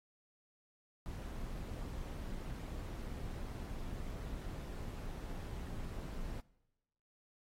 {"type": "noise with amplitude modulation", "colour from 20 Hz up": "brown", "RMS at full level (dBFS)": -41, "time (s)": [1.06, 6.4], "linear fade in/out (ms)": 0, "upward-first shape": "sine", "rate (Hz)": 200, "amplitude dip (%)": 45, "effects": ["noise-tail reverb RT60 1.0 s tail -22 dB re dry", "AAC 48 kbps"]}